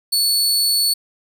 sawtooth tone, 4435 Hz, C#8, in tune, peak -12 dBFS, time 0.12-0.94 s, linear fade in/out 10 ms, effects none

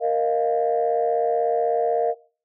sine chord, Bb suspended fourth, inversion none, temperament equal, 466.2 / 622.3 / 698.5 Hz, Bb4 / Eb5 / F5, 0 / 0 / 0 cents, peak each -21 / -24 / -22 dBFS, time 0-2.15 s, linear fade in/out 50 ms, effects noise-tail reverb RT60 0.4 s tail -21 dB re dry + tanh soft clip ceiling -11 dBFS

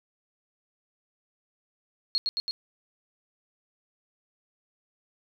sine tone with echo, 4300 Hz, C8, 47 cents sharp, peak -22 dBFS, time 2.15-2.18 s, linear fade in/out 0 ms, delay 110 ms, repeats 3, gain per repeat -2 dB, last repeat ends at 2.51 s, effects none

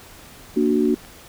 sine chord, Bb augmented, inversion none, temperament equal, 233.1 / 293.7 / 370 Hz, Bb3 / D4 / F#4, 0 / 0 / 0 cents, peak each -20 dBFS, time 0.56-0.95 s, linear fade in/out 10 ms
click train, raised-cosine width 0.3 ms, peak -29 dBFS, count 3, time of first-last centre 0.66-1.049 s, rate 5.14 Hz
effects pink hiss -44 dBFS RMS until 1.28 s

